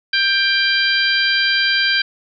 harmonic tone, 790 Hz, G5, 13 cents sharp, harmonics 2 / 3 / 4 / 5 / 6, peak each -17 / -22 / -21 / -23 / -21 dBFS, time 0.13-2.02 s, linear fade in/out 5 ms, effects none

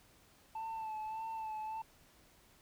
sine tone with vibrato, 880 Hz, A5, in tune, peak -36 dBFS, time 0.55-1.82 s, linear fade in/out 5 ms, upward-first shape sine, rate 1.7 Hz, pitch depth 34 cents each way, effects tanh soft clip ceiling -38 dBFS + pink hiss -65 dBFS RMS until 2.61 s

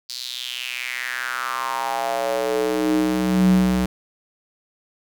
square tone with high-pass filter sweep, 62.4 Hz, B1, 19 cents sharp, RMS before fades -22 dBFS, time 0.09-3.86 s, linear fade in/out 5 ms, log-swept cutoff 4600 to 130 Hz, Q 4.6, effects none

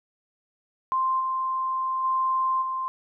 sine tone with level steps, 1046.5 Hz, C6, in tune, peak -21 / -24 / -21 / -26 dBFS, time 0.92-2.88 s, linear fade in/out 0 ms, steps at 1.19 / 2.03 / 2.61 s, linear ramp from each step 20 ms, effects none

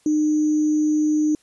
sine tone with sample-and-hold, 304.5 Hz, D#4, 37 cents flat, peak -16 dBFS, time 0.06-1.35 s, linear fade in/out 2 ms, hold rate 6300 Hz, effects white hiss -60 dBFS RMS until 1.42 s + resampled to 24000 Hz

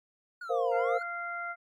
triangle exponential two-way sweep, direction down then up, 1480 to 888 to 1480 Hz, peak -36 dBFS, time 0.41-1.03 s, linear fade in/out 5 ms, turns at 0.75 s
sine chord, Bb suspended second, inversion none, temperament equal, 466.2 / 523.3 / 698.5 Hz, Bb4 / C5 / F5, 0 / 0 / 0 cents, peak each -30 dBFS, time 0.49-0.99 s, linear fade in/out 20 ms
harmonic tone, 693 Hz, F5, 14 cents flat, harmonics 1 / 2 / 3, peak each -40 / -35 / -41 dBFS, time 0.71-1.56 s, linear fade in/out 50 ms
effects MP3 64 kbps

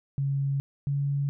sine tone pair in turn, 138.59 / 141.01 Hz, C#3 / C#3, 0 / +30 cents, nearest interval unison, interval 30 cents, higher second, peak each -24 dBFS, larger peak neither, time 0.18-0.6 / 0.87-1.29 s, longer neither, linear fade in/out 0 ms, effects none

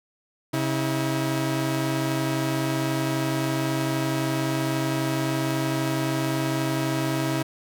sawtooth tone pair together, 135.13 / 321.6 Hz, C#3 / E4, -44 / -43 cents, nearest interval octave + minor third, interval 1501 cents, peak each -22 dBFS, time 0.53-7.43 s, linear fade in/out 10 ms, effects none

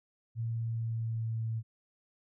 sine tone with pitch glide, 114.7 to 112.4 Hz, A#2 to A2, -28 to +37 cents, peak -31 dBFS, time 0.35-1.63 s, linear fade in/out 50 ms, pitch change -35 cents, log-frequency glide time 0.59-1.46 s, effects none

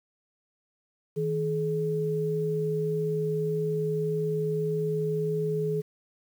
sine tone pair together, 159 / 424.7 Hz, D#3 / G#4, +38 / +39 cents, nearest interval octave + perfect fourth, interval 1701 cents, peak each -29 / -27 dBFS, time 1.16-5.82 s, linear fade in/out 20 ms, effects 9-bit

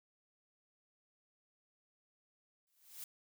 blue noise with exponential growth, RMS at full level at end -44 dBFS, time 2.67-3.04 s, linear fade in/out 1 ms, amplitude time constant 79 ms, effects none

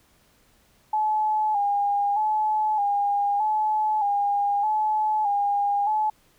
sine tone with vibrato, 834 Hz, G#5, 7 cents sharp, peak -20 dBFS, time 0.93-6.1 s, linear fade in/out 5 ms, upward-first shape square, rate 0.81 Hz, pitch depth 49 cents each way, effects pink hiss -61 dBFS RMS until 6.38 s

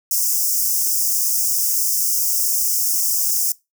white high-pass noise, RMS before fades -19 dBFS, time 0.11-3.52 s, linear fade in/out 2 ms, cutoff 5100 Hz, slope 96 dB/octave, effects noise-tail reverb RT60 0.2 s tail -20 dB re dry

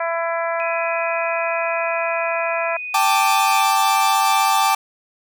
harmonic tone, 334.1 Hz, E4, 23 cents sharp, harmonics 2 / 3 / 4 / 5 / 6 / 7, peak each -22 / -26 / -28 / -30 / -32 / -33 dBFS, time 0-2.77 s, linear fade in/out 5 ms
sine tone with pitch glide, 2503 to 2480 Hz, D#7 to D#7, +10 to -6 cents, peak -26 dBFS, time 0.6-3.61 s, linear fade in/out 0 ms, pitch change -16 cents, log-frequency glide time 1.53-3.22 s
45% pulse chord, G suspended second, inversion none, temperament equal, 784 / 880 / 1174.7 Hz, G5 / A5 / D6, 0 / 0 / 0 cents, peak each -19 dBFS, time 2.94-4.75 s, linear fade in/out 5 ms
effects none

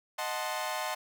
sawtooth chord, D# diminished seventh, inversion none, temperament equal, 622.3 / 740 / 880 / 1046.5 Hz, D#5 / F#5 / A5 / C6, 0 / 0 / 0 / 0 cents, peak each -34 dBFS, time 0.18-0.95 s, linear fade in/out 10 ms, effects none

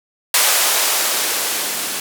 violet noise with band-pass filter sweep, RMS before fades -18 dBFS, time 0.34-2 s, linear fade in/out 2 ms, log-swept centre 700 to 210 Hz, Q 0.98, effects none

